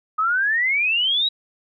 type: exponential sweep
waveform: sine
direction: up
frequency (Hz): 1244.5 to 3902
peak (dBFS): -17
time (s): 0.18-1.29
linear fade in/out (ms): 10
effects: none